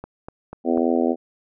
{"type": "click train", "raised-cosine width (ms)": 1, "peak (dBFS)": -20, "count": 4, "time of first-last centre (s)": [0.04, 0.775], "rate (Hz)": 4.08}
{"type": "harmonic tone", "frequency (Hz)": 83.5, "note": "E2", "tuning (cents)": 23, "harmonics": [3, 4, 5, 6, 7, 8, 9], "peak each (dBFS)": [-21, -23, -25, -27, -28, -29, -30], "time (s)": [0.64, 1.16], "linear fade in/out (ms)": 50}
{"effects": []}